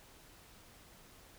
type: silence
effects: pink hiss -59 dBFS RMS until 1.38 s